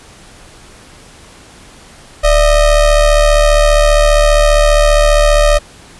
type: ring-modulated tone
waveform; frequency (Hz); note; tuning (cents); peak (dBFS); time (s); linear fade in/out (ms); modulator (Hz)
square; 313.5; D#4; +13; -4; 2.23-5.59; 20; 276
effects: pink hiss -39 dBFS RMS until 5.99 s + resampled to 24000 Hz